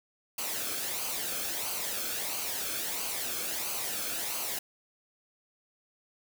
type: noise with flanger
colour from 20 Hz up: white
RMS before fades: -34 dBFS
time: 0.38-4.59 s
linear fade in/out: 5 ms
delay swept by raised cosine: 0.55 to 1.06 ms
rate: 1.5 Hz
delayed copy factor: -0.55
effects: none

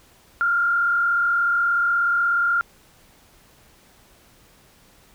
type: tone with frequency modulation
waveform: sine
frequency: 1396.9 Hz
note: F6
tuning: in tune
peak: -17 dBFS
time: 0.41-2.61 s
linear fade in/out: 0 ms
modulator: 36.7 Hz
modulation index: 0.71
effects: pink hiss -54 dBFS RMS until 5.14 s

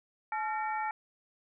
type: harmonic tone with a mistuned harmonic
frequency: 456.3 Hz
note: A#4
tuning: 37 cents flat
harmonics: 2 / 3 / 4 / 5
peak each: -32 / -39 / -41 / -43 dBFS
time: 0.32-0.91 s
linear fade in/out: 2 ms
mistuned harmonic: 2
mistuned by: -100 cents
effects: none

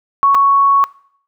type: tone with dropouts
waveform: sine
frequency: 1111 Hz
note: C#6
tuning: 4 cents sharp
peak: -7 dBFS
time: 0.23-0.84 s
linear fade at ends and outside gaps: 0 ms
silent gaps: 0.346-0.35 s
effects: noise-tail reverb RT60 0.6 s tail -22 dB re dry

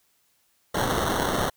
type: noise with sample-and-hold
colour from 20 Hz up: white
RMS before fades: -25 dBFS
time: 0.74-1.5 s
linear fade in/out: 10 ms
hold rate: 2450 Hz
effects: white hiss -67 dBFS RMS until 1.56 s

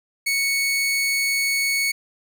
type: tone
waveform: sawtooth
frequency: 2217 Hz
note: C#7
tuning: in tune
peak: -16 dBFS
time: 0.26-1.92 s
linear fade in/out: 10 ms
effects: none

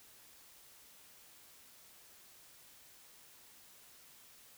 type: silence
effects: white hiss -60 dBFS RMS until 4.57 s

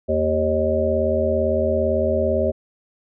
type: harmonic tone with a mistuned harmonic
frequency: 77.78 Hz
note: D#2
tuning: in tune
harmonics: 1 / 3 / 5 / 7 / 8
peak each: -25 / -26 / -24 / -22 / -22 dBFS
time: 0.08-2.52 s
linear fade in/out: 20 ms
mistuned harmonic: 1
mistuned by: +110 cents
effects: none

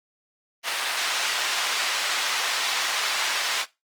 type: band-pass noise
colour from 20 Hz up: white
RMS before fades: -26 dBFS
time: 0.63-3.66 s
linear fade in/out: 50 ms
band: 800 to 4200 Hz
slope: 12 dB/octave
effects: noise-tail reverb RT60 0.2 s tail -17 dB re dry + Opus 32 kbps

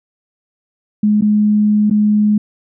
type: tone with dropouts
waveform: sine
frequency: 210.1 Hz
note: G#3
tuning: 20 cents sharp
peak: -9 dBFS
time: 1.03-2.38 s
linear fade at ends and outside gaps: 5 ms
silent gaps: 1.211-1.221 / 1.899-1.909 s
effects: none

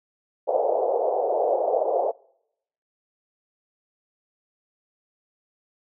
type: band-pass noise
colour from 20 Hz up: pink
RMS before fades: -23 dBFS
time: 0.47-2.12 s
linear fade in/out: 20 ms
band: 450 to 750 Hz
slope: 48 dB/octave
effects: noise-tail reverb RT60 0.8 s tail -26 dB re dry

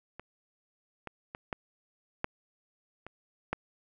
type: clicks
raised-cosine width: 0.5 ms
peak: -27 / -24 / -24 / -18 / -14 / -28 / -15 dBFS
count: 7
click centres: 0.196 / 1.073 / 1.349 / 1.528 / 2.244 / 3.066 / 3.53 s
effects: none

